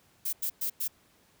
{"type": "noise bursts at uneven times", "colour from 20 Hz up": "violet", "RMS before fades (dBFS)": -31, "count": 4, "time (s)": [[0.25, 0.33], [0.42, 0.5], [0.61, 0.7], [0.8, 0.88]], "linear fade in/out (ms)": 10, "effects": ["pink hiss -64 dBFS RMS until 1.4 s", "high-pass 60 Hz 12 dB/octave"]}